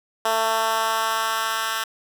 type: tone with high-pass filter sweep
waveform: 10% pulse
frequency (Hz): 223.1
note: A3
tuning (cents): +24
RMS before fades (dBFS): -23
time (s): 0.25-1.84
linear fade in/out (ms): 5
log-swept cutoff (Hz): 650 to 1600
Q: 1.3
effects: none